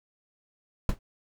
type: noise with exponential decay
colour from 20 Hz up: brown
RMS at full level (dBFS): -19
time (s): 0.89-0.99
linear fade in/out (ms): 2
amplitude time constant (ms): 20
effects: none